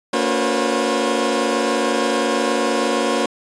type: tone cluster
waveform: 25% pulse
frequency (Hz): 230.5 / 283.3 / 360.8 / 487.3 / 538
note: A#3 / C#4 / F#4 / B4 / C5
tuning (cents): -19 / +38 / -44 / -23 / +48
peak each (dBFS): -20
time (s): 0.13-3.26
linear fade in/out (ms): 5
effects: resampled to 22050 Hz